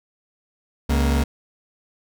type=tone pair together; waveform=40% pulse; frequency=69.27 / 233.8 Hz; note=C#2 / A#3; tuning=-1 / +5 cents; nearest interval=octave + major sixth; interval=2106 cents; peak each=-17 / -23 dBFS; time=0.89-1.24 s; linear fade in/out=10 ms; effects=none